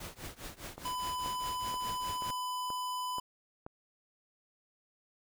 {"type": "noise with tremolo", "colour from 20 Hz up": "pink", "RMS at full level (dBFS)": -42, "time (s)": [0, 2.31], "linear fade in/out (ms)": 5, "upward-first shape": "triangle", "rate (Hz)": 4.9, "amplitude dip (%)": 95}
{"type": "click train", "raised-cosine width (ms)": 1, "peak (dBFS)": -29, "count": 7, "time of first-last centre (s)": [0.78, 3.665], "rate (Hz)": 2.08}
{"type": "tone", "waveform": "square", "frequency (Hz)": 1001, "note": "B5", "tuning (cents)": 23, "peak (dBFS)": -35, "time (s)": [0.85, 3.2], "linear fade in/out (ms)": 5}
{"effects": []}